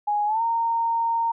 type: tone with pitch glide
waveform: sine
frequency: 830.6 to 921.6 Hz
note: G#5 to A#5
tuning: 0 to -20 cents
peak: -20 dBFS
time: 0.07-1.32 s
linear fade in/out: 10 ms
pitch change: +180 cents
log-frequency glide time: 0.26-0.42 s
effects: none